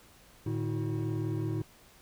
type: tone cluster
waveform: triangle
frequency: 111.8 / 150 / 319.9 / 365.7 Hz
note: A2 / D3 / D#4 / F#4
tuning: +28 / +37 / +48 / -20 cents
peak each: -30 / -34 / -33 / -37 dBFS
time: 0.46-1.62 s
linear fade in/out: 5 ms
effects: tanh soft clip ceiling -22 dBFS + pink hiss -58 dBFS RMS until 2.01 s